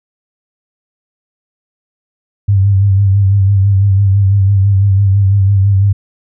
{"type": "tone with vibrato", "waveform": "sine", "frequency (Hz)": 98.5, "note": "G2", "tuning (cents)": 9, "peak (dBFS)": -6, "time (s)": [2.48, 5.93], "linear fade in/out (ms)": 10, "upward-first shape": "sine", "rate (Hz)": 6, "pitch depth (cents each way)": 50, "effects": []}